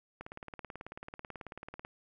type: click train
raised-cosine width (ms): 0.5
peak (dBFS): -28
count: 31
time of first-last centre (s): 0.21-1.849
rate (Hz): 18.3
effects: none